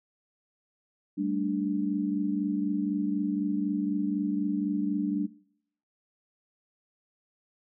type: chord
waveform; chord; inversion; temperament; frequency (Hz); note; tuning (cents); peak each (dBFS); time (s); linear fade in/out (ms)
sine; G suspended second; none; equal; 196 / 220 / 293.7; G3 / A3 / D4; 0 / 0 / 0; -31 / -34 / -28; 1.17-5.27; 20
effects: noise-tail reverb RT60 0.7 s tail -22 dB re dry